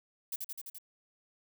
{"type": "noise with echo", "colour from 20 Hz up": "violet", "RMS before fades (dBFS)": -36, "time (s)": [0.32, 0.36], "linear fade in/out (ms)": 5, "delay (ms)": 85, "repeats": 5, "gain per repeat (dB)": -2, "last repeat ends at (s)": 0.785, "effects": []}